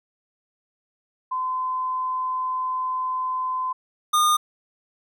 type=tone pair in turn; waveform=sine / square; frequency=1025 / 1218.9 Hz; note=C6 / D#6; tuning=-36 / -36 cents; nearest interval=minor third; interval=300 cents; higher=second; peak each=-23 / -17 dBFS; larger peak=second; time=1.31-3.73 / 4.13-4.37 s; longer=first; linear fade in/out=10 ms; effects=none